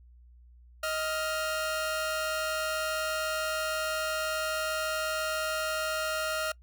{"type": "tone pair together", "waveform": "sawtooth", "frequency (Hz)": [628.2, 1396.9], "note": ["D#5", "F6"], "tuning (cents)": [16, 0], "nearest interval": "octave + major second", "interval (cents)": 1384, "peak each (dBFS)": [-28, -29], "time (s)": [0.83, 6.52], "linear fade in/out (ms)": 5, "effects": ["noise-tail reverb RT60 0.1 s tail -24 dB re dry", "added 60 Hz sine -52 dBFS peak until 6.62 s"]}